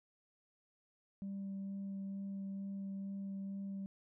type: tone with vibrato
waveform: sine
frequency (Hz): 196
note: G3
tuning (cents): 0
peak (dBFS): -38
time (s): 1.22-3.86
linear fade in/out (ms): 0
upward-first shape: sine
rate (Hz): 2.2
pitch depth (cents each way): 9
effects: tanh soft clip ceiling -38 dBFS

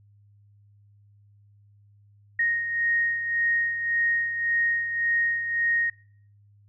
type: beating tone pair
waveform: sine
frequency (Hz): 1864.7 / 1866.5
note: A#6 / A#6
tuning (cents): 0 / +2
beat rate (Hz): 1.8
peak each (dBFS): -23 / -31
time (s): 2.39-5.9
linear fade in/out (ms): 5
effects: noise-tail reverb RT60 0.6 s tail -22 dB re dry + added 102 Hz sine -54 dBFS peak until 6.68 s

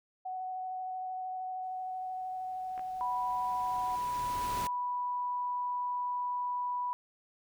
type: tone with vibrato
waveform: sine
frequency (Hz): 745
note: F#5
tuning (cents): +12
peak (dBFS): -35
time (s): 0.25-3.96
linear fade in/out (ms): 10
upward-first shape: square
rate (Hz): 13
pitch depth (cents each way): 8
type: noise with exponential growth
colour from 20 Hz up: pink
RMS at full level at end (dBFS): -39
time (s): 1.63-4.67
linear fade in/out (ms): 0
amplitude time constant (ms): 660
type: clicks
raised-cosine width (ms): 0.5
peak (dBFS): -33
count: 2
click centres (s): 2.778 / 2.794
type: tone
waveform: sine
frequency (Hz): 984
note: B5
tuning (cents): -7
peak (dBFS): -31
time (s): 3.01-6.93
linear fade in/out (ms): 0
effects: none

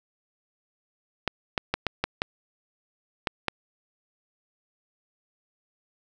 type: clicks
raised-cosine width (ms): 0.3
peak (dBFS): -8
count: 8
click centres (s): 1.277 / 1.578 / 1.74 / 1.867 / 2.04 / 2.219 / 3.272 / 3.483
effects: none

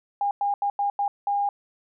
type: tone bursts at uneven times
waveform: sine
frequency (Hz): 810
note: G#5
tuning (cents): -43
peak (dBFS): -21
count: 6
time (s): 0.21-0.31 / 0.41-0.54 / 0.62-0.7 / 0.79-0.9 / 0.99-1.08 / 1.27-1.49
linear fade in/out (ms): 2
effects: none

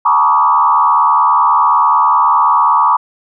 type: tone with frequency modulation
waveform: sine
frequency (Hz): 1050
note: C6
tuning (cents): +6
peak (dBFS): -7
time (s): 0.05-2.97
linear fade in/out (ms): 10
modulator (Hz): 74.7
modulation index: 2.3
effects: none

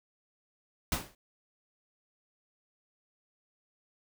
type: noise with exponential decay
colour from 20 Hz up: pink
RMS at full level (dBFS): -27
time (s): 0.92-1.15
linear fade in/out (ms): 2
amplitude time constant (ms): 49
effects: none

